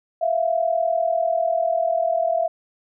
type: tone pair together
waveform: sine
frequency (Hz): 656.9 / 697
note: E5 / F5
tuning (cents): -6 / -4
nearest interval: minor second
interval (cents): 102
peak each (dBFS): -20 / -22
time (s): 0.21-2.48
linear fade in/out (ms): 10
effects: none